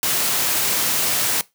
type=noise; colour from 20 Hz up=white; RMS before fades=-20 dBFS; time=0.03-1.41 s; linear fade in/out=0 ms; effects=noise-tail reverb RT60 0.2 s tail -20 dB re dry + high-pass 100 Hz 12 dB/octave